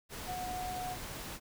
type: tone in noise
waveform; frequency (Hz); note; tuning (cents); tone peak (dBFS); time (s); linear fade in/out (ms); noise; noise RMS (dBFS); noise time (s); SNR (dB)
sine; 731; F#5; -21; -37; 0.25-0.97; 50; pink; -43; 0.09-1.4; +3
effects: none